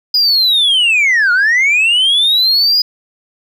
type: linear two-way sweep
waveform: sine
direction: down then up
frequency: 4978 to 1400 to 4978 Hz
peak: -6 dBFS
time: 0.14-2.82 s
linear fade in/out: 5 ms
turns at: 1.32 s
effects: tanh soft clip ceiling -7 dBFS + 8-bit